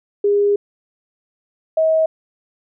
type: tone pair in turn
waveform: sine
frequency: 407.4 / 638.4 Hz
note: G#4 / D#5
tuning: -33 / +44 cents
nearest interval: minor sixth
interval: 777 cents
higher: second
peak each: -12 dBFS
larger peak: neither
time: 0.24-0.56 / 1.77-2.06 s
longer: first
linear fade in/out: 5 ms
effects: none